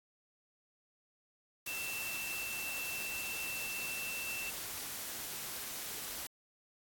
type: tone in noise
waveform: sine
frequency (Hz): 2680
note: E7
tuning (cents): +28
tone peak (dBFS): -39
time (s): 1.67-4.5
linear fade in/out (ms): 5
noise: white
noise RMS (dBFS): -42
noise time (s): 1.66-6.27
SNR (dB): 0
effects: AAC 64 kbps